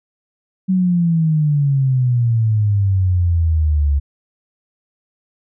sine exponential sweep, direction down, 190 to 69.6 Hz, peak -12 dBFS, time 0.68-4 s, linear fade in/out 20 ms, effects none

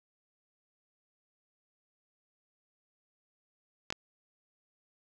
clicks, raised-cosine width 0.2 ms, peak -16 dBFS, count 2, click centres 3.904 / 3.925 s, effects none

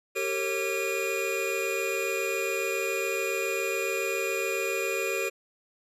square tone cluster, 388.8 / 456 / 547 / 2437 Hz, G4 / A#4 / C#5 / D#7, -14 / -38 / -23 / -37 cents, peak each -33 / -34 / -35 / -32 dBFS, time 0.15-5.3 s, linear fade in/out 20 ms, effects resampled to 32000 Hz

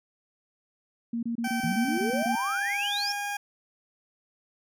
sine tone bursts, 233.1 Hz, A#3, in tune, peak -27 dBFS, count 10, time 1.13-2.354 s, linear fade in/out 5 ms, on 99 ms, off 26 ms
20% pulse tone with pitch glide, 773 to 814.2 Hz, G5 to G#5, -24 to -35 cents, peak -25 dBFS, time 1.44-3.37 s, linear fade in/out 5 ms, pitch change +89 cents, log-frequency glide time 2.12-2.87 s
sine exponential sweep, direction up, 155.56 to 5560 Hz, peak -28 dBFS, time 1.64-3.12 s, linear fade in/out 0 ms
effects none

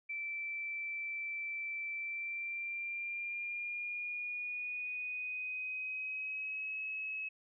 sine tone with pitch glide, 2331 to 2572 Hz, D7 to E7, -14 to -43 cents, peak -37 dBFS, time 0.09-7.29 s, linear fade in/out 10 ms, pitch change +171 cents, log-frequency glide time 1.94-6.81 s, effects none

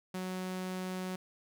sawtooth tone, 185 Hz, F#3, in tune, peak -32 dBFS, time 0.14-1.16 s, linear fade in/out 5 ms, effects none

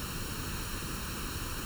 pink noise with comb filter, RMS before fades -37 dBFS, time 0-1.65 s, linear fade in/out 0 ms, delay 0.72 ms, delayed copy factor +0.7, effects none

